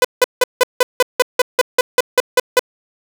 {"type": "tone bursts", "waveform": "sawtooth", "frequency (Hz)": 501, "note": "B4", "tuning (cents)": 25, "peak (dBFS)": -4, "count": 14, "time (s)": [0.02, 2.594], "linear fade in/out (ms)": 2, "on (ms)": 26, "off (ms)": 170, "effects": []}